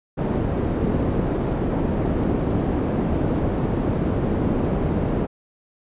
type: low-pass noise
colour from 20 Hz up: white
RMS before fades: -22 dBFS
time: 0.17-5.27 s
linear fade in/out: 20 ms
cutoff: 340 Hz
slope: 12 dB/octave
effects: resampled to 8000 Hz